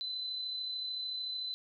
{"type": "tone with amplitude modulation", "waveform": "sine", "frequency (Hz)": 4026, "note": "B7", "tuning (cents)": 33, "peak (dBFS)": -34, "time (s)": [0.01, 1.54], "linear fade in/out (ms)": 0, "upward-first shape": "sine", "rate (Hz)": 33.5, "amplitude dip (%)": 30, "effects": []}